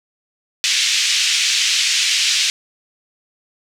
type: band-pass noise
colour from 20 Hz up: pink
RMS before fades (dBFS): -17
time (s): 0.64-2.5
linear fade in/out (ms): 0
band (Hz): 2400 to 6800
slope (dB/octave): 24
effects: none